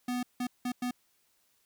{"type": "tone bursts at uneven times", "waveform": "square", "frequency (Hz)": 247.2, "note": "B3", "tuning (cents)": 2, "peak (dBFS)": -31, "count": 4, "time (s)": [[0.08, 0.23], [0.4, 0.47], [0.65, 0.72], [0.82, 0.91]], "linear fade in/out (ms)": 5, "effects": ["white hiss -71 dBFS RMS until 1.65 s"]}